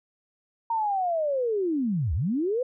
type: linear two-way sweep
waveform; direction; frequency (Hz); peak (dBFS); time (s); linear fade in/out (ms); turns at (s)
sine; down then up; 932.3 to 65.41 to 521; -23; 0.7-2.63; 5; 2.14
effects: none